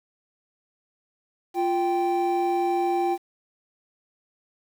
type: tone pair together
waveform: triangle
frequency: 348.8 / 783 Hz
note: F4 / G5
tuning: -2 / -2 cents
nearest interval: octave + major second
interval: 1400 cents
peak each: -22 dBFS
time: 1.54-3.18 s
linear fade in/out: 50 ms
effects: 8-bit